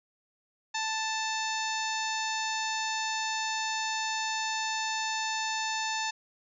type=harmonic tone with a mistuned harmonic; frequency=880 Hz; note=A5; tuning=in tune; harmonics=1 / 2 / 3 / 4 / 5 / 6 / 7 / 8; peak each=-33 / -36 / -38 / -39 / -40 / -41 / -41 / -42 dBFS; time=0.74-6.11 s; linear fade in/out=10 ms; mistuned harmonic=4; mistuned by=+54 cents; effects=none